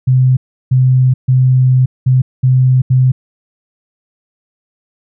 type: tone bursts at uneven times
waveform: sine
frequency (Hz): 128.7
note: C3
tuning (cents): -28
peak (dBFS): -6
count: 6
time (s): 0.07-0.37 / 0.71-1.14 / 1.28-1.86 / 2.06-2.22 / 2.43-2.82 / 2.9-3.12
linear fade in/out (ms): 10
effects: none